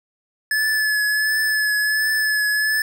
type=tone with vibrato; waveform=square; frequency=1721 Hz; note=A6; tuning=39 cents flat; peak=-18 dBFS; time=0.51-2.82 s; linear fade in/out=2 ms; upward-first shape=triangle; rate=1.4 Hz; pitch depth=29 cents each way; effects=none